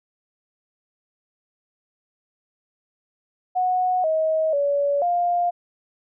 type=tone with pitch steps; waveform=sine; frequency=734 / 634 / 569 / 702 Hz; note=F#5 / D#5 / C#5 / F5; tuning=-14 / +32 / +45 / +9 cents; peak=-18 dBFS; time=3.55-5.51 s; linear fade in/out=20 ms; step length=490 ms; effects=none